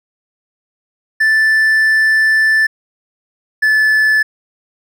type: tone pair in turn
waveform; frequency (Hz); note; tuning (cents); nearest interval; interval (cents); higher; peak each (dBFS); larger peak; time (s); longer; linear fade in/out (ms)
triangle; 1760 / 1737.8; A6 / A6; 0 / -22; unison; 22; first; -7; neither; 1.2-2.67 / 3.62-4.23; first; 10
effects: none